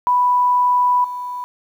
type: tone with level steps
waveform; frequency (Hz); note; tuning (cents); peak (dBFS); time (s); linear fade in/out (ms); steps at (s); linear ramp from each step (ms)
sine; 987.8; B5; 0; -12 / -24; 0.07-1.44; 0; 1.04; 5
effects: 8-bit